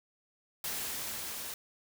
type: noise with level ramp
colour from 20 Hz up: white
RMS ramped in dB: -36 to -41 dBFS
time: 0.64-1.54 s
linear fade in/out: 2 ms
effects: none